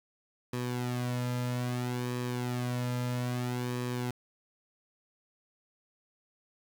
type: tone with flanger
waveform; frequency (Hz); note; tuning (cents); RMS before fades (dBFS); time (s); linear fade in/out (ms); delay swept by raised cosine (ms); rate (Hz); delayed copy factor
sawtooth; 123.47; B2; 0; -33; 0.53-4.11; 5; 1.4 to 2.7; 0.61; -0.65
effects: 9-bit